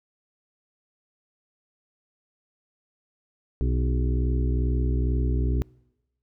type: harmonic tone with a mistuned harmonic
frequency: 62.3 Hz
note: B1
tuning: 16 cents sharp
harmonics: 1 / 2 / 4 / 5 / 6 / 7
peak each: -22 / -28 / -34 / -36 / -38 / -39 dBFS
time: 3.61-5.62 s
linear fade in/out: 0 ms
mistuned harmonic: 7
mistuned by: -75 cents
effects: noise-tail reverb RT60 1.0 s tail -26 dB re dry